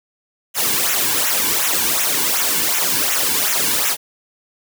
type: noise with flanger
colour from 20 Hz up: white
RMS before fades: -18 dBFS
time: 0.54-3.97 s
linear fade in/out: 50 ms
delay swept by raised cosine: 0.21 to 1.61 ms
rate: 2.7 Hz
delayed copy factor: -0.75
effects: none